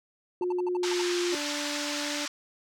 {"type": "tone with pitch glide", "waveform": "sine", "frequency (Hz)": [359.1, 351.3], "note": ["F4", "F4"], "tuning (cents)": [48, 10], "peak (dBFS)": -26, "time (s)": [0.41, 1.35], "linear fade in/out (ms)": 2, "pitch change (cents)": -38, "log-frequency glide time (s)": [0.72, 1.21]}
{"type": "tone bursts", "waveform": "triangle", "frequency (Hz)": 891, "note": "A5", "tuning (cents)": 22, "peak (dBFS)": -31, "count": 8, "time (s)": [0.42, 1.015], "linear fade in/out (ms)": 2, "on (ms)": 21, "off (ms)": 61}
{"type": "band-pass noise", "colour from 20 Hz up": "white", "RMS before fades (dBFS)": -34, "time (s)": [0.83, 2.28], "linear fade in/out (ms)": 5, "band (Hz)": [950, 6200], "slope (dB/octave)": 24}
{"type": "tone", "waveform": "25% pulse", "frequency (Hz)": 292.5, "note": "D4", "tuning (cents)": -7, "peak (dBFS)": -30, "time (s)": [1.32, 2.26], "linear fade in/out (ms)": 10}
{"effects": []}